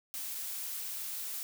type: noise with dropouts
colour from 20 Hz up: blue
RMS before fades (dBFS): -39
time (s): 0.14-1.43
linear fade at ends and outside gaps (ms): 0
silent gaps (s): 0.347-0.351
effects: none